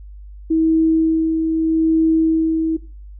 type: tone with tremolo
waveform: sine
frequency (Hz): 321.9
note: E4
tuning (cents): -41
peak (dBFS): -11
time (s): 0.5-2.77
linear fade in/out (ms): 10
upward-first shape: sine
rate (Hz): 0.8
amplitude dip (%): 40
effects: noise-tail reverb RT60 0.4 s tail -19 dB re dry + added 50 Hz sine -34 dBFS peak until 3.19 s